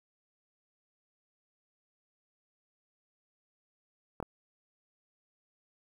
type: clicks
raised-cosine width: 1 ms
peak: -22 dBFS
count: 2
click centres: 4.202 / 4.227 s
effects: 9-bit